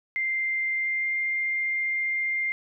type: tone with pitch glide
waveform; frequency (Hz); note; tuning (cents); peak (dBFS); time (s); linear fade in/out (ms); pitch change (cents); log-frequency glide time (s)
sine; 2093 to 2105; C7 to C7; 0 to +10; -24; 0.16-2.52; 0; +10; 0.73-1.13
effects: none